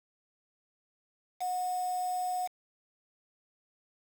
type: tone with quantisation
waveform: sine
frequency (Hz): 729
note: F#5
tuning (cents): -26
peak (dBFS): -30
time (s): 1.4-2.48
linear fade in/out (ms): 20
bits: 7
effects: none